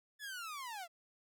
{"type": "linear sweep", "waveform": "sawtooth", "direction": "down", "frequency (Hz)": [1746, 650], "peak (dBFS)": -39, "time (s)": [0.19, 0.88], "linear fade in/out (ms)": 50, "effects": []}